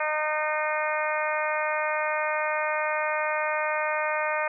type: harmonic tone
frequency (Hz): 305.9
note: D#4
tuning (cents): -29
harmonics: 2 / 3 / 4 / 5 / 6 / 7 / 8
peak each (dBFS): -29 / -31 / -32 / -33 / -34 / -34 / -35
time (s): 0-4.48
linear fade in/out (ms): 5
effects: none